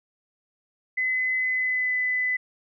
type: tone with pitch glide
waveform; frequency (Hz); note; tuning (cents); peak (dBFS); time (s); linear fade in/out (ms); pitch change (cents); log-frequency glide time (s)
sine; 2026 to 2005; B6 to B6; +44 to +26; -22; 0.97-2.37; 10; -18; 1.49-1.94
effects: none